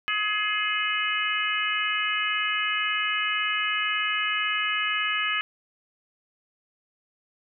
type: harmonic tone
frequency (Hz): 421.9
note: G#4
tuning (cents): +27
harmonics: 3 / 4 / 5 / 6 / 7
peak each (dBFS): -30 / -30 / -30 / -30 / -30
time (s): 0.08-5.41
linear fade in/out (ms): 0
effects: none